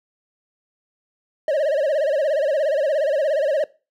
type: tone with vibrato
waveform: triangle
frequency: 586 Hz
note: D5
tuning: 4 cents flat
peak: -15 dBFS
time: 1.48-3.64 s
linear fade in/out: 2 ms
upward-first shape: sine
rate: 17 Hz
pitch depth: 150 cents each way
effects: noise-tail reverb RT60 0.3 s tail -19 dB re dry